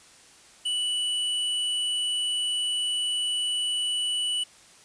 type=tone with hard clipping; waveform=triangle; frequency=2960 Hz; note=F#7; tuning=in tune; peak=-26 dBFS; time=0.65-4.44 s; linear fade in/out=10 ms; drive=16 dB; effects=white hiss -53 dBFS RMS until 4.84 s + resampled to 22050 Hz